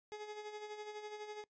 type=tone with tremolo; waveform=30% pulse; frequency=421.9 Hz; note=G#4; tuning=27 cents sharp; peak=-40 dBFS; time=0.12-1.44 s; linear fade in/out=0 ms; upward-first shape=sine; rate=12 Hz; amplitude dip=55%; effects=noise-tail reverb RT60 0.1 s tail -22 dB re dry + resampled to 16000 Hz